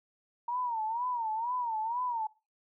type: tone with vibrato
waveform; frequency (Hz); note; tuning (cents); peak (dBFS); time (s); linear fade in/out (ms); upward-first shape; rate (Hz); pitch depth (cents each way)
sine; 932.3; A#5; 0; -30; 0.48-2.27; 5; sine; 2.1; 130
effects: noise-tail reverb RT60 0.3 s tail -21 dB re dry